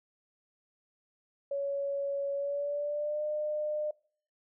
sine tone with pitch glide, 560 to 603.7 Hz, C#5 to D5, +18 to +48 cents, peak -30 dBFS, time 1.51-3.91 s, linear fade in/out 5 ms, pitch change +130 cents, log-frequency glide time 2.34-3.23 s, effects noise-tail reverb RT60 0.5 s tail -24 dB re dry

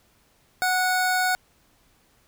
square tone pair together, 740 / 1467.7 Hz, F#5 / F#6, 0 / -14 cents, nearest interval octave, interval 1186 cents, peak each -24 dBFS, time 0.62-1.35 s, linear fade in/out 0 ms, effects pink hiss -62 dBFS RMS until 2.27 s

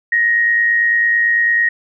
sine tone with amplitude modulation, 1877 Hz, A#6, 11 cents sharp, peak -9 dBFS, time 0.12-1.69 s, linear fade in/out 5 ms, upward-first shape sine, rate 109 Hz, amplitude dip 45%, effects none

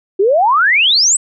sine exponential sweep, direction up, 367.1 to 8270 Hz, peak -8 dBFS, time 0.19-1.17 s, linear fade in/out 10 ms, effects none

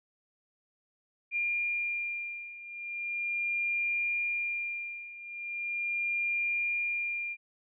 sine beating tone pair, 2400 / 2400.39 Hz, D7 / D7, +37 / +37 cents, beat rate 0.39 Hz, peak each -32 / -35 dBFS, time 1.31-7.37 s, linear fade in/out 50 ms, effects none

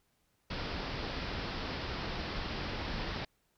pink low-pass noise, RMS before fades -38 dBFS, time 0.5-3.25 s, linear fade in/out 5 ms, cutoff 5300 Hz, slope 96 dB/octave, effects pink hiss -75 dBFS RMS until 3.57 s

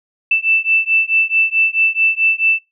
sine beating tone pair, 2651 / 2655.6 Hz, E7 / E7, +9 / +12 cents, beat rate 4.6 Hz, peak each -15 dBFS, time 0.31-2.59 s, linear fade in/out 5 ms, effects noise-tail reverb RT60 0.2 s tail -21 dB re dry

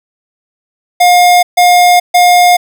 square tone bursts, 712 Hz, F5, 33 cents sharp, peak -4 dBFS, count 3, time 1-2.57 s, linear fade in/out 10 ms, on 430 ms, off 140 ms, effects none

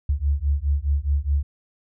sine beating tone pair, 69.1 / 73.9 Hz, C#2 / D2, -5 / +11 cents, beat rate 4.8 Hz, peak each -22 dBFS, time 0.09-1.43 s, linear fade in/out 5 ms, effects none

